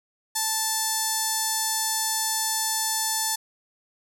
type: tone with notch filter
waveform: 5% pulse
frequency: 880 Hz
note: A5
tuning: in tune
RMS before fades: -26 dBFS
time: 0.35-3.36 s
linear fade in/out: 10 ms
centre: 2500 Hz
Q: 0.81
effects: none